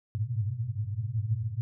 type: band-pass noise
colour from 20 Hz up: white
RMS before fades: -31 dBFS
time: 0.15-1.61 s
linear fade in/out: 0 ms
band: 100 to 120 Hz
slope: 96 dB/octave
effects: none